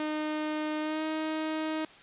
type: tone with pitch glide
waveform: sawtooth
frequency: 306.5 to 313.5 Hz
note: D#4 to D#4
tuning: -26 to +13 cents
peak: -26 dBFS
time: 0-1.85 s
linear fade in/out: 2 ms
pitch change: +39 cents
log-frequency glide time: 0.8-1.03 s
effects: white hiss -52 dBFS RMS until 2.02 s + resampled to 8000 Hz